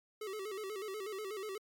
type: tone with vibrato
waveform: square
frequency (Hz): 406.3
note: G#4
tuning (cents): -38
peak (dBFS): -40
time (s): 0.21-1.58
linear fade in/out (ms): 5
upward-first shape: square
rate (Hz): 8.2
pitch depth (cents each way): 99
effects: MP3 96 kbps